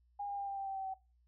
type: tone with pitch steps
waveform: sine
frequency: 812 / 805 / 798.1 / 791.2 / 784.3 / 777.6 / 770.9 / 764.2 Hz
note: G#5 / G5 / G5 / G5 / G5 / G5 / G5 / G5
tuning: -39 / +46 / +31 / +16 / +1 / -14 / -29 / -44 cents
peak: -37 dBFS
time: 0.19-0.942 s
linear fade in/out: 10 ms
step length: 94 ms
effects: noise-tail reverb RT60 0.3 s tail -21 dB re dry + added 60 Hz sine -67 dBFS peak until 1.27 s